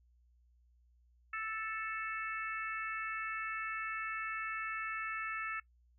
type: harmonic tone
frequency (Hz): 440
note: A4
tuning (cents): 0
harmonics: 3 / 4 / 5 / 6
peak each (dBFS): -40 / -42 / -44 / -46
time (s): 1.33-5.6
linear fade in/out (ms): 5
effects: noise-tail reverb RT60 0.1 s tail -20 dB re dry + added 60 Hz sine -65 dBFS peak until 5.98 s